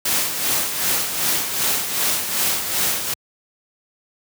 white noise with tremolo, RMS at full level -19 dBFS, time 0.05-3.14 s, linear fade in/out 5 ms, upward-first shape sine, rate 2.6 Hz, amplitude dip 55%, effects high-pass 80 Hz 12 dB/octave

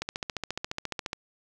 click train, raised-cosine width 0.2 ms, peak -14 dBFS, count 17, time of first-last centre 0.02-1.131 s, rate 14.4 Hz, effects none

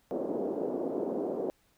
pink band-pass noise, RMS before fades -33 dBFS, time 0.11-1.5 s, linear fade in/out 0 ms, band 270 to 580 Hz, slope 24 dB/octave, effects pink hiss -69 dBFS RMS until 1.77 s

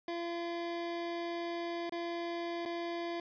25% pulse tone with dropouts, 341.4 Hz, F4, 39 cents flat, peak -32 dBFS, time 0.08-3.2 s, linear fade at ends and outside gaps 2 ms, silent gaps 1.895-1.922 / 2.653-2.658 s, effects resampled to 11025 Hz + 11-bit

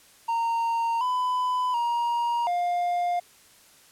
triangle tone with pitch steps, 923 / 1002 / 945 / 705 Hz, A#5 / B5 / A#5 / F5, -17 / +25 / +23 / +16 cents, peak -21 dBFS, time 0.28-3.2 s, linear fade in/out 10 ms, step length 730 ms, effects white hiss -55 dBFS RMS until 3.91 s + low-pass 12000 Hz 12 dB/octave

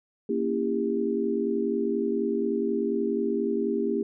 sine chord, A# diminished seventh, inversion none, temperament equal with one note detuned, 233.1 / 277.2 / 329.6 / 400 Hz, A#3 / C#4 / E4 / G4, 0 / 0 / 0 / +35 cents, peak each -29 / -32 / -31 / -27 dBFS, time 0.29-4.03 s, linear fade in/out 5 ms, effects none

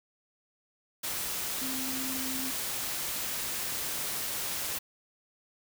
sine tone in noise, 261.6 Hz, C4, in tune, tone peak -37 dBFS, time 1.61-2.51 s, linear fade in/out 10 ms, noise white, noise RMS -34 dBFS, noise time 1.03-4.79 s, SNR -6 dB, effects none

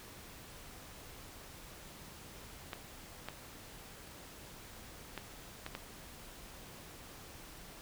clicks, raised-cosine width 0.3 ms, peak -24 dBFS, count 5, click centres 2.732 / 3.286 / 5.177 / 5.664 / 5.751 s, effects pink hiss -52 dBFS RMS until 7.81 s

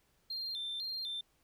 sine tone with vibrato, 3867 Hz, B7, 37 cents flat, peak -35 dBFS, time 0.3-1.21 s, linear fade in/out 5 ms, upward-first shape square, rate 2 Hz, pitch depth 140 cents each way, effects tanh soft clip ceiling -34 dBFS + pink hiss -73 dBFS RMS until 1.43 s

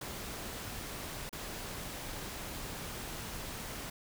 pink noise with dropouts, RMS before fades -42 dBFS, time 0.01-3.9 s, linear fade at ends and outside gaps 5 ms, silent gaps 1.294-1.327 s, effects none

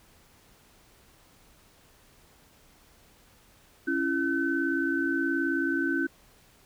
sine tone cluster, 276.6 / 335.4 / 1522 Hz, C#4 / E4 / F#6, -4 / +30 / +48 cents, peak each -29 dBFS, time 3.87-6.07 s, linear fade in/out 10 ms, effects pink hiss -59 dBFS RMS until 6.65 s

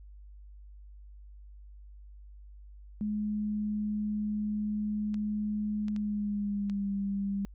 sine tone with pitch glide, 210.3 to 198.61 Hz, G#3 to G3, +22 to +23 cents, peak -29 dBFS, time 3.01-7.45 s, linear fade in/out 0 ms, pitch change -99 cents, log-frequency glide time 5.93-6.92 s
clicks, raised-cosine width 0.2 ms, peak -31 dBFS, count 4, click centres 5.143 / 5.883 / 5.963 / 6.698 s
effects added 50 Hz sine -47 dBFS peak until 7.54 s

